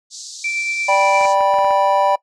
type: band-pass noise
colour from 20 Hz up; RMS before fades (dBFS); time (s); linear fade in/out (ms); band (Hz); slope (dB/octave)
white; -34; 0.1-1.36; 50; 4000 to 7600; 48
type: tone with tremolo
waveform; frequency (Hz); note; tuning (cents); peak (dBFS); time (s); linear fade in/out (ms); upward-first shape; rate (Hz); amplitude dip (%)
sine; 2339; D7; -8; -18; 0.44-1.26; 5; triangle; 8.7; 35
type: chord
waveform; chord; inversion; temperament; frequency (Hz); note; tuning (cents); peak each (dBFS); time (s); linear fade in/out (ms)
triangle; G major; second; just; 588 / 784 / 980; D5 / G5 / B5; +2 / 0 / -14; -15; 0.88-2.16; 10
type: clicks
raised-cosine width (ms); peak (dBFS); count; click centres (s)
0.5; -17; 7; 1.212 / 1.253 / 1.408 / 1.541 / 1.587 / 1.646 / 1.708
effects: noise-tail reverb RT60 0.1 s tail -21 dB re dry